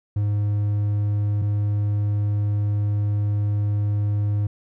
triangle tone pair in turn, 103.3 / 103.3 Hz, G#2 / G#2, -9 / -9 cents, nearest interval unison, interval 0 cents, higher neither, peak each -17 dBFS, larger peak neither, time 0.16-1.42 / 1.42-4.47 s, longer second, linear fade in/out 5 ms, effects none

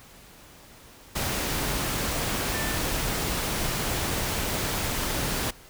sine tone in noise, 1776 Hz, A6, 16 cents sharp, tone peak -35 dBFS, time 2.53-2.77 s, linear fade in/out 10 ms, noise pink, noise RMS -28 dBFS, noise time 1.15-5.51 s, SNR -10 dB, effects pink hiss -50 dBFS RMS until 5.69 s

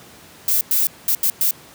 violet noise bursts at uneven times, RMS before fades -17 dBFS, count 5, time 0.48-0.61 / 0.71-0.87 / 1.08-1.15 / 1.23-1.3 / 1.41-1.51 s, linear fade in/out 2 ms, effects pink hiss -44 dBFS RMS until 1.74 s + high-pass 100 Hz 12 dB/octave

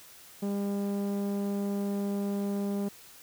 sawtooth tone with low-pass filter, 200.7 Hz, G3, 41 cents sharp, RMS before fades -31 dBFS, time 0.42-2.89 s, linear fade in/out 10 ms, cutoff 580 Hz, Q 0.69, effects white hiss -52 dBFS RMS until 3.22 s

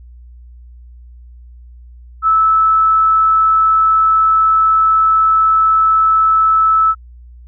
sine tone, 1308 Hz, E6, 14 cents flat, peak -8 dBFS, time 2.22-6.95 s, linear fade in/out 50 ms, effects added 60 Hz sine -35 dBFS peak until 7.47 s

